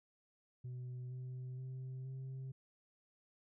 sine tone with pitch steps, 125.2 / 127.46 / 129.76 / 132.11 Hz, B2 / C3 / C3 / C3, +24 / -45 / -14 / +17 cents, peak -40 dBFS, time 0.64-2.52 s, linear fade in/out 10 ms, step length 470 ms, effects tanh soft clip ceiling -42 dBFS

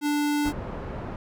square tone, 293.7 Hz, D4, in tune, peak -23 dBFS, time 0.01-0.53 s, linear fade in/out 50 ms
pink low-pass noise, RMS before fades -34 dBFS, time 0.45-1.16 s, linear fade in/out 2 ms, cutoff 1100 Hz, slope 12 dB/octave
effects none

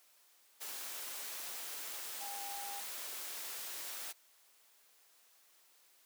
sine tone in noise, 803 Hz, G5, 41 cents sharp, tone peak -45 dBFS, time 2.2-2.81 s, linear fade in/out 20 ms, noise white, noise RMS -44 dBFS, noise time 0.6-4.13 s, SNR -4 dB, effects white hiss -67 dBFS RMS until 6.05 s + high-pass 400 Hz 12 dB/octave

